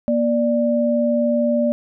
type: tone pair together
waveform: sine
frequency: 237.7 / 589 Hz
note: A#3 / D5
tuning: +34 / +5 cents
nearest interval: octave + major third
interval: 1571 cents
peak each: -18 dBFS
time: 0.08-1.72 s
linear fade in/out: 0 ms
effects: none